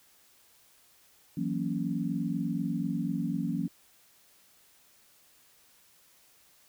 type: chord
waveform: sine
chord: F# dominant seventh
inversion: third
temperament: equal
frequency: 164.81 / 185 / 233.1 / 277.2 Hz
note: E3 / F#3 / A#3 / C#4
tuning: 0 / 0 / 0 / 0 cents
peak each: -34 dBFS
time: 1.37-3.68 s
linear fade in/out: 5 ms
effects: white hiss -62 dBFS RMS until 6.68 s